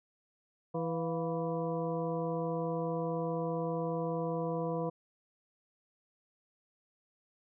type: harmonic tone with a mistuned harmonic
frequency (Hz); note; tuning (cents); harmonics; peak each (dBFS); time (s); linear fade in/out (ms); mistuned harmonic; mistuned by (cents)
164.81; E3; 0; 1 / 2 / 3 / 4 / 6 / 7; -36 / -40 / -35 / -41 / -42 / -50; 0.74-4.9; 10; 4; +89
effects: none